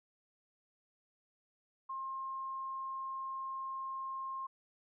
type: tone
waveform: sine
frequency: 1065 Hz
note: C6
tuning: 30 cents sharp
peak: -38 dBFS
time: 1.89-4.47 s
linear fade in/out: 10 ms
effects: none